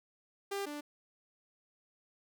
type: tone pair in turn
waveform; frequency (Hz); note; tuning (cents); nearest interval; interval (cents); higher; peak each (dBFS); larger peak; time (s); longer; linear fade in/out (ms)
sawtooth; 398.1 / 294; G4 / D4; +27 / +2; perfect fourth; 525; first; -31 / -36; first; 0.51-0.66 / 0.66-0.81; neither; 10
effects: none